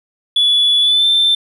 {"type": "tone with pitch glide", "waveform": "triangle", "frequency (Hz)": [3427, 3556], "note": ["A7", "A7"], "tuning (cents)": [-46, 18], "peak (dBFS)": -7, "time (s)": [0.36, 1.35], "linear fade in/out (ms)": 5, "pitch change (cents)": 64, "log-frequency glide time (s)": [0.8, 1.06], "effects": ["tanh soft clip ceiling -6 dBFS"]}